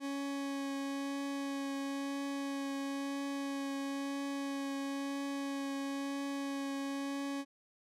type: tone with vibrato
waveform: 40% pulse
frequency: 277.2 Hz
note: C#4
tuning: in tune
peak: -35 dBFS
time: 0-7.45 s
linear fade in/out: 50 ms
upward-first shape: triangle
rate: 1 Hz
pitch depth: 12 cents each way
effects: low-pass 10000 Hz 12 dB/octave